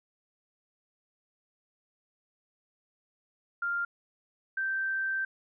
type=tone pair in turn; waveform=sine; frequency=1396.9 / 1561.1 Hz; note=F6 / G6; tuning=0 / -8 cents; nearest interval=major second; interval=192 cents; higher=second; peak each=-28 dBFS; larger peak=neither; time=3.62-3.85 / 4.57-5.25 s; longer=second; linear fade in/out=5 ms; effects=none